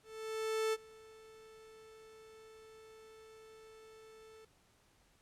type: tone with ADSR envelope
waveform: 45% pulse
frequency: 440 Hz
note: A4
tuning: in tune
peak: -31 dBFS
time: 0.03-4.45 s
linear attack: 700 ms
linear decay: 37 ms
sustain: -24 dB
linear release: 5 ms
effects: pink hiss -70 dBFS RMS until 5.21 s + low-pass 11000 Hz 12 dB/octave